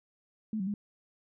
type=tone with pitch steps; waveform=sine; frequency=217 / 189 / 205.2 Hz; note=A3 / F#3 / G#3; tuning=-24 / +37 / -21 cents; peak=-30 dBFS; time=0.53-0.74 s; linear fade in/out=2 ms; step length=70 ms; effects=none